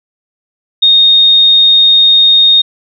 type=tone; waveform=sine; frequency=3700 Hz; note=A#7; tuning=14 cents flat; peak=-3 dBFS; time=0.82-2.62 s; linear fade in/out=10 ms; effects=none